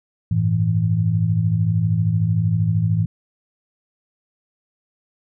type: tone cluster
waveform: sine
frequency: 95.9 / 108.9 / 163.4 Hz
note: G2 / A2 / E3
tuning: -37 / -17 / -15 cents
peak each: -25 / -18 / -20 dBFS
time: 0.31-3.06 s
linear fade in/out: 5 ms
effects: none